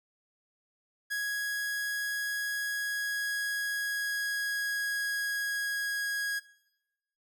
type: tone with pitch glide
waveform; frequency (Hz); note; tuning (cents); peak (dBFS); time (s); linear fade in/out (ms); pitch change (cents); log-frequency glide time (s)
45% pulse; 1661.2 to 1650.7; G#6 to G#6; 0 to -11; -30; 1.1-6.4; 20; -11; 2.49-6.07
effects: noise-tail reverb RT60 0.9 s tail -19 dB re dry